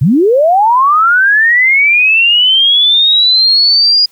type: linear sweep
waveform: sine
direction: up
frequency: 112.3 to 4907 Hz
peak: -5 dBFS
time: 0.01-4.06 s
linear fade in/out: 10 ms
effects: white hiss -50 dBFS RMS until 4.11 s